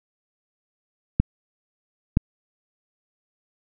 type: clicks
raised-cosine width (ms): 5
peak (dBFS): -4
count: 2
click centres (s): 1.2 / 2.171
effects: none